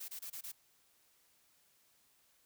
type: noise bursts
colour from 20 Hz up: blue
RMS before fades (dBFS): -45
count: 5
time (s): 0-0.52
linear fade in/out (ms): 10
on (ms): 84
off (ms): 25
effects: white hiss -71 dBFS RMS until 2.45 s